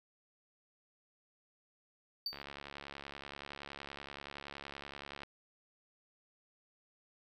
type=tone with exponential decay; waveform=triangle; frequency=4600 Hz; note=D8; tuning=37 cents flat; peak=-31 dBFS; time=2.26-2.42 s; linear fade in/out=2 ms; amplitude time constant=34 ms
type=click train; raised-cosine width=0.3 ms; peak=-29 dBFS; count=206; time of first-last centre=2.33-5.234 s; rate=70.6 Hz
effects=none